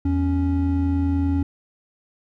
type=tone pair together; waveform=triangle; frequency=82.8 / 278.5 Hz; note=E2 / C#4; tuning=+8 / +8 cents; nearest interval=octave + major sixth; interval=2100 cents; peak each=-19 dBFS; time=0.05-1.43 s; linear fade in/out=5 ms; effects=none